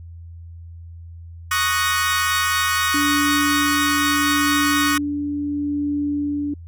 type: chord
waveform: sawtooth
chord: D# minor seventh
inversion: third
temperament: equal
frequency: 1108.7 / 1244.5 / 1480 / 1864.7 Hz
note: C#6 / D#6 / F#6 / A#6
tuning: 0 / 0 / 0 / 0 cents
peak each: -20 dBFS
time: 1.51-4.98 s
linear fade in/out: 5 ms
type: tone with tremolo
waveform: sine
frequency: 290.1 Hz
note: D4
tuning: 21 cents flat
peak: -19 dBFS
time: 2.94-6.54 s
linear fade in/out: 5 ms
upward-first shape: sine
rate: 0.74 Hz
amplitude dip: 25%
effects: added 84 Hz sine -35 dBFS peak until 6.67 s